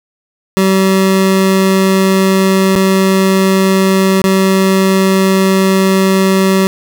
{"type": "tone with dropouts", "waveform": "25% pulse", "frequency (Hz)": 191.2, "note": "G3", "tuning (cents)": -43, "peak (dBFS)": -4, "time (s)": [0.57, 6.67], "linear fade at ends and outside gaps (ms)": 0, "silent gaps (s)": [[2.753, 2.761], [4.217, 4.241]], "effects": []}